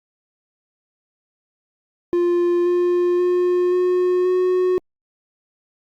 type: tone with pitch steps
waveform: triangle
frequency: 349.5 / 353.6 / 357.7 / 361.8 / 366 Hz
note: F4 / F4 / F4 / F#4 / F#4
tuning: +1 / +22 / +41 / -39 / -19 cents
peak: -13 dBFS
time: 2.13-4.78 s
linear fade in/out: 0 ms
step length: 530 ms
effects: Opus 48 kbps